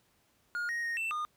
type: tone with pitch steps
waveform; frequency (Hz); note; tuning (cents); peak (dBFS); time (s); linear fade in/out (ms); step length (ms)
triangle; 1428 / 1873 / 1859 / 2673 / 1220; F6 / A#6 / A#6 / E7 / D#6; +38 / +8 / -5 / +23 / -34; -30; 0.55-1.25; 0; 140
effects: pink hiss -70 dBFS RMS until 1.36 s + high-pass 60 Hz 12 dB/octave